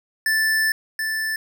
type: tone pair in turn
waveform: square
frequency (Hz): 1760 / 1760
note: A6 / A6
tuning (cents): 0 / 0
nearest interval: unison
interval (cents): 0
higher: neither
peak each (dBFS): -18 / -23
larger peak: first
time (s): 0.26-0.72 / 0.99-1.36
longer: first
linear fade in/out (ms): 2
effects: none